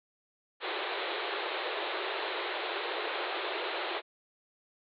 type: band-pass noise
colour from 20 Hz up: pink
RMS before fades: -35 dBFS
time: 0.6-4.02 s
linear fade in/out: 50 ms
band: 340 to 4100 Hz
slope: 96 dB/octave
effects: none